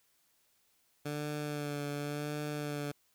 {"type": "tone with vibrato", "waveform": "15% pulse", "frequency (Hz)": 146.83, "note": "D3", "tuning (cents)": 0, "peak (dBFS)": -29, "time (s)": [1.05, 2.92], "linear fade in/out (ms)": 10, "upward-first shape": "sine", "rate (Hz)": 0.91, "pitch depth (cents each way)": 26, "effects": ["white hiss -72 dBFS RMS until 3.14 s"]}